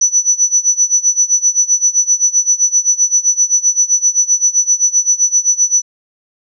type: tone with tremolo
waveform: sine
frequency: 5950 Hz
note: F#8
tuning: 9 cents sharp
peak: -6 dBFS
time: 0.01-5.82 s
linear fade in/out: 5 ms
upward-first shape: sine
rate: 7.7 Hz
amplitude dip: 90%
effects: none